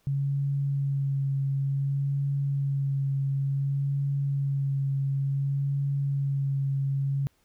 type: tone with vibrato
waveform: sine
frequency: 138.59 Hz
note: C#3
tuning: in tune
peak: -24 dBFS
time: 0.07-7.27 s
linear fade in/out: 0 ms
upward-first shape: sine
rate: 0.56 Hz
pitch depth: 16 cents each way
effects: pink hiss -68 dBFS RMS until 7.44 s